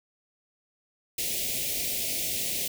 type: band-stop noise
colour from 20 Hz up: white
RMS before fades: -30 dBFS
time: 1.18-2.68 s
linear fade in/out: 5 ms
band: 680 to 2100 Hz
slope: 48 dB/octave
effects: none